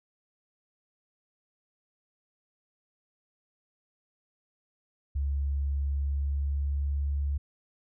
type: tone with pitch glide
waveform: sine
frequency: 70 to 70.9 Hz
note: C#2 to C#2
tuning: +18 to +40 cents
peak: -26 dBFS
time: 5.15-7.38 s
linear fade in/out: 10 ms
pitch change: +22 cents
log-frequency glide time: 5.88-7.07 s
effects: none